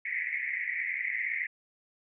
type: band-pass noise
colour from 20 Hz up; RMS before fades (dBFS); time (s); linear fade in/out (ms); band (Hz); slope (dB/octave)
white; -33; 0.05-1.47; 5; 1900 to 2200; 96
effects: none